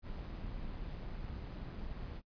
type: noise with amplitude modulation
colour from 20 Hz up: brown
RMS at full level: -41 dBFS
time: 0.02-2.22 s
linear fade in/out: 50 ms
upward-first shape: sine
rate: 176 Hz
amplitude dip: 45%
effects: noise-tail reverb RT60 0.1 s tail -23 dB re dry + resampled to 11025 Hz